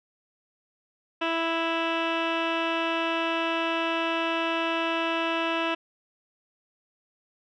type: tone with low-pass filter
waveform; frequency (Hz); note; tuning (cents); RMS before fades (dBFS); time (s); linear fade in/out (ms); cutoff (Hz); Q
15% pulse; 330; E4; +2; -27; 1.21-5.75; 10; 2500; 6.4
effects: none